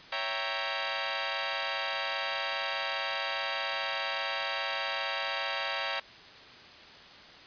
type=chord; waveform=10% pulse; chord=C# diminished seventh; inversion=none; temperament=equal; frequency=554.4 / 659.3 / 784 / 932.3 Hz; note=C#5 / E5 / G5 / Bb5; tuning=0 / 0 / 0 / 0 cents; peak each=-28 dBFS; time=0.12-6 s; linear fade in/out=5 ms; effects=white hiss -50 dBFS RMS until 7.46 s + resampled to 11025 Hz